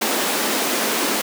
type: high-pass noise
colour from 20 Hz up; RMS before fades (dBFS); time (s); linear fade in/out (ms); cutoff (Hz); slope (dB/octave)
pink; -21; 0.01-1.22; 10; 210; 48
effects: none